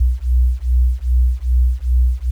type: beating tone pair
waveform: sine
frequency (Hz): 60.6 / 63.1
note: B1 / B1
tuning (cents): -32 / +38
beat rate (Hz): 2.5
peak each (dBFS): -15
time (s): 0-2.31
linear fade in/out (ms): 10
effects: 8-bit